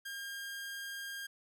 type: tone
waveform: sawtooth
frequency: 1611 Hz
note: G6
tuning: 47 cents sharp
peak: -37 dBFS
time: 0.05-1.27 s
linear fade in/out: 10 ms
effects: none